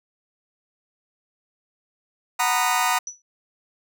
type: chord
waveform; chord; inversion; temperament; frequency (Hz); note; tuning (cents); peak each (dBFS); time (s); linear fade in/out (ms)
sawtooth; B major seventh; second; just; 740.8 / 926 / 987.8 / 1234.7; F#5 / A#5 / B5 / D#6; +2 / -12 / 0 / -14; -21; 2.39-2.99; 10
type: tone with exponential decay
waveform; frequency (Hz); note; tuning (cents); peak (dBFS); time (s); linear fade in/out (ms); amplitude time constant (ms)
sine; 5920; F#8; 0; -26; 3.07-3.22; 2; 31
effects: none